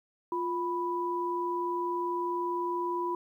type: tone pair together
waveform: sine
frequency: 350 / 987.7 Hz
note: F4 / B5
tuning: +4 / 0 cents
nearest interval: octave + tritone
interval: 1796 cents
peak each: -32 / -31 dBFS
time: 0.32-3.15 s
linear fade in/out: 2 ms
effects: 11-bit